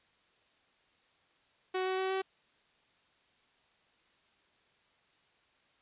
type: tone with pitch steps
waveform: sawtooth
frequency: 372.7 / 375.7 / 378.8 / 381.9 Hz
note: F#4 / F#4 / F#4 / G4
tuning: +13 / +26 / +41 / -45 cents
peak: -27 dBFS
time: 1.74-2.22 s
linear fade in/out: 10 ms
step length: 120 ms
effects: white hiss -69 dBFS RMS until 5.81 s + resampled to 8000 Hz